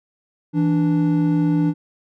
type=tone pair together; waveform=triangle; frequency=164.83 / 293.7 Hz; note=E3 / D4; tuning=0 / 0 cents; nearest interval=minor seventh; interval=1000 cents; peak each=-16 dBFS; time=0.53-1.74 s; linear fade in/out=50 ms; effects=none